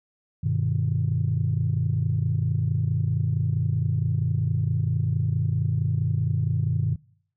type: chord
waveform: sine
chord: G augmented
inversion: none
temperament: just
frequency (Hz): 98 / 122.5 / 153.12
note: G2 / B2 / D#3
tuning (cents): 0 / -14 / -27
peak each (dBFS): -25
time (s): 0.43-6.96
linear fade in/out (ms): 10
effects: noise-tail reverb RT60 0.6 s tail -24 dB re dry + tanh soft clip ceiling -13 dBFS